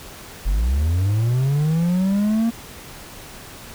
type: linear sweep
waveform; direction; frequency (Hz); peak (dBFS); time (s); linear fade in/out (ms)
triangle; up; 41.2 to 233.1; -14; 0.45-2.51; 20
effects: pink hiss -39 dBFS RMS until 3.74 s